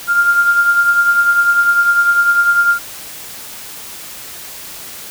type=tone with tremolo; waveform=sine; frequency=1400 Hz; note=F6; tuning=4 cents sharp; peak=-6 dBFS; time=0.07-2.79 s; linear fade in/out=50 ms; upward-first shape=triangle; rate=10 Hz; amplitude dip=60%; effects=white hiss -31 dBFS RMS until 5.1 s